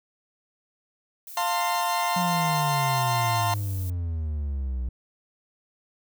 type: noise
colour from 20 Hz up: violet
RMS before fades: -41 dBFS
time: 1.27-3.9 s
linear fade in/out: 2 ms
type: chord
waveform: 40% pulse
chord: F major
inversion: none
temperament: equal with one note detuned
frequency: 698.5 / 901.1 / 1046.5 Hz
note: F5 / A5 / C6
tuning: 0 / +41 / 0 cents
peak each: -27 / -27 / -27 dBFS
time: 1.37-3.54 s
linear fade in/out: 2 ms
type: exponential sweep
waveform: triangle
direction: down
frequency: 181.3 to 60.3 Hz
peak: -24 dBFS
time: 2.16-4.89 s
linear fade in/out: 5 ms
effects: none